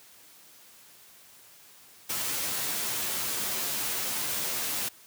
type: noise with comb filter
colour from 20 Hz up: white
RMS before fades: -31 dBFS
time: 2.09-4.89 s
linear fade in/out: 10 ms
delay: 12 ms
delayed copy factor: -0.55
effects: white hiss -54 dBFS RMS until 5.06 s + high-pass 80 Hz 12 dB/octave